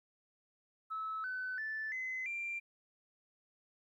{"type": "tone with pitch steps", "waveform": "sine", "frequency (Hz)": [1300, 1510.7, 1755.5, 2040, 2370], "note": ["E6", "F#6", "A6", "C7", "D7"], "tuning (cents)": [-24, 36, -4, -44, 15], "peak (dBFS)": -36, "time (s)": [0.9, 2.6], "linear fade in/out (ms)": 20, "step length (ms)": 340, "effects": ["tanh soft clip ceiling -32 dBFS", "13-bit"]}